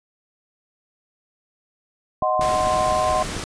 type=chord; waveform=sine; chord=C diminished; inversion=first; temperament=equal with one note detuned; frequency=622.3 / 740 / 1043.5 Hz; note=Eb5 / Gb5 / C6; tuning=0 / 0 / -5 cents; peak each=-22 dBFS; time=2.22-3.23 s; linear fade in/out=5 ms
type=clicks; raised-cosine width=3 ms; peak=-18 dBFS; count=6; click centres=2.224 / 2.395 / 2.671 / 2.808 / 2.924 / 3.366 s
type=noise; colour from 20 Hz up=pink; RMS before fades=-29 dBFS; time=2.41-3.44 s; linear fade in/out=0 ms
effects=resampled to 22050 Hz